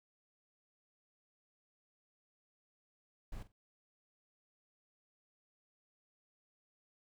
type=noise with echo; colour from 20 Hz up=brown; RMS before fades=-44 dBFS; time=3.32-3.43 s; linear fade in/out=5 ms; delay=46 ms; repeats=2; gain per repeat=-14 dB; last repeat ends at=3.522 s; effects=none